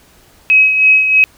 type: tone with tremolo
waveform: sine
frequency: 2549 Hz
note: D#7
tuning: 41 cents sharp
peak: -4 dBFS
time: 0.5-1.24 s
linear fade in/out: 0 ms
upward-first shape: sine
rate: 3.1 Hz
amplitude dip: 55%
effects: pink hiss -47 dBFS RMS until 1.37 s